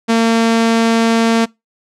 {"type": "tone", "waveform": "sawtooth", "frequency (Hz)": 228, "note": "A#3", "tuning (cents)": -38, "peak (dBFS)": -6, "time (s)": [0.08, 1.46], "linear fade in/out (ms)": 20, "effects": ["noise-tail reverb RT60 0.2 s tail -23 dB re dry", "low-pass 7000 Hz 12 dB/octave"]}